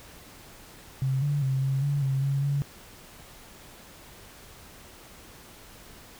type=tone with pitch steps; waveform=sine; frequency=133 / 144.7 / 133.2 / 135 / 142.7 / 134.8 / 138.3 / 141.3 Hz; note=C3 / D3 / C3 / C#3 / D3 / C#3 / C#3 / C#3; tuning=+29 / -25 / +31 / -45 / -49 / -48 / -4 / +34 cents; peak=-23 dBFS; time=1.02-2.62 s; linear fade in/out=0 ms; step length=200 ms; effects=pink hiss -49 dBFS RMS until 6.19 s